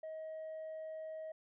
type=tone; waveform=sine; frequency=633 Hz; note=D#5; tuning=30 cents sharp; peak=-40 dBFS; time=0.03-1.32 s; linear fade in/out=5 ms; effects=tanh soft clip ceiling -41 dBFS